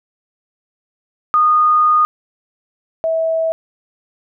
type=tone pair in turn; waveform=sine; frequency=1230 / 649.7 Hz; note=D#6 / E5; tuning=-20 / -25 cents; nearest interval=major seventh; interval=1105 cents; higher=first; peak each=-9 / -14 dBFS; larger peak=first; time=1.34-2.05 / 3.04-3.52 s; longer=first; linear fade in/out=0 ms; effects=none